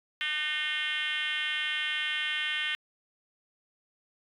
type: tone with frequency modulation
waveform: sine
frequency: 2452 Hz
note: D#7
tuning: 26 cents flat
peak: -27 dBFS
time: 0.21-2.75 s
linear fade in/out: 0 ms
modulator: 313 Hz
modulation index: 2.9
effects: tanh soft clip ceiling -24 dBFS